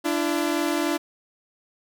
sawtooth tone pair together, 293.7 / 337.1 Hz, D4 / E4, 0 / +39 cents, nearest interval major second, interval 239 cents, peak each -21 dBFS, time 0.04-0.98 s, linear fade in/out 20 ms, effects none

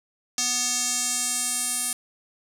square tone with band-pass filter sweep, 246.9 Hz, B3, in tune, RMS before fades -26 dBFS, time 0.38-1.93 s, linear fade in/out 2 ms, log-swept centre 6300 to 9500 Hz, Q 3, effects none

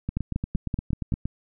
two click trains, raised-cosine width 5 ms, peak -13 / -15 dBFS, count 6 / 11, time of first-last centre 0.17-1.122 / 0.09-1.256 s, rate 5.25 / 8.58 Hz, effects none

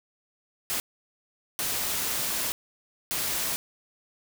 white noise bursts at uneven times, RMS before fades -29 dBFS, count 3, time 0.7-0.8 / 1.59-2.52 / 3.11-3.56 s, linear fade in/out 0 ms, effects none

